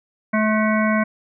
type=harmonic tone with a mistuned harmonic; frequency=215.8 Hz; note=A3; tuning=33 cents flat; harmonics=1 / 3 / 5 / 7 / 9 / 10; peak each=-18 / -23 / -25 / -26 / -28 / -28 dBFS; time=0.33-1.04 s; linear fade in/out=10 ms; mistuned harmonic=10; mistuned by=+52 cents; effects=none